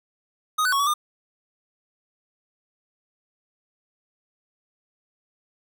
square tone with pitch steps, 1249 / 1495 / 1107 / 1137 / 1209 Hz, D#6 / F#6 / C#6 / C#6 / D6, +6 / +17 / -3 / +44 / +50 cents, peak -20 dBFS, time 0.58-0.94 s, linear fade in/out 10 ms, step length 72 ms, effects none

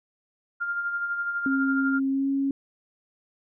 sine tone with tremolo, 1400 Hz, F6, 4 cents sharp, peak -24 dBFS, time 0.6-2 s, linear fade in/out 20 ms, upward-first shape sine, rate 12 Hz, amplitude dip 45%
sine tone with pitch glide, 270 to 274.4 Hz, C#4 to C#4, -45 to -17 cents, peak -22 dBFS, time 1.46-2.51 s, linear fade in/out 2 ms, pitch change +28 cents, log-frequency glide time 2.1-2.29 s
effects none

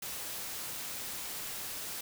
white noise, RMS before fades -40 dBFS, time 0.02-2.01 s, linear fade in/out 5 ms, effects none

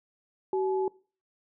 sine tone pair together, 380 / 853.1 Hz, F#4 / G#5, +46 / +46 cents, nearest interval octave + major second, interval 1400 cents, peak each -25 / -33 dBFS, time 0.53-0.88 s, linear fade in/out 2 ms, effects noise-tail reverb RT60 0.4 s tail -23 dB re dry

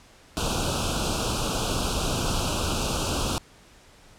pink band-stop noise, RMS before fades -26 dBFS, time 0.37-3.38 s, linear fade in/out 0 ms, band 1500 to 2500 Hz, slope 96 dB/octave, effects pink hiss -53 dBFS RMS until 4.18 s + low-pass 9000 Hz 12 dB/octave

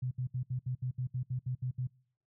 sine tone bursts, 126.8 Hz, B2, 46 cents sharp, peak -31 dBFS, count 12, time 0.02-1.873 s, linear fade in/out 10 ms, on 93 ms, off 67 ms, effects noise-tail reverb RT60 0.6 s tail -26 dB re dry

